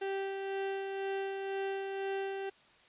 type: tone with tremolo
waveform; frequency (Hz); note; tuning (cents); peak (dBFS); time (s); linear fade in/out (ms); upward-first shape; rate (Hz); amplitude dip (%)
35% pulse; 390.3; G4; -8; -31; 0.01-2.5; 10; sine; 2; 35
effects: white hiss -62 dBFS RMS until 2.88 s + resampled to 8000 Hz